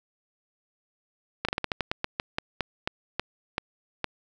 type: slowing click train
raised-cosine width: 0.3 ms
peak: -10 dBFS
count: 16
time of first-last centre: 1.45-4.043 s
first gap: 36 ms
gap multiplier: 1.2
effects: none